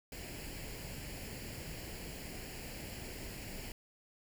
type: noise with comb filter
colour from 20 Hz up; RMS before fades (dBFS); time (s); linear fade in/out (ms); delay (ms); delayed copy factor
pink; -45; 0.12-3.72; 2; 0.41; +0.65
effects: none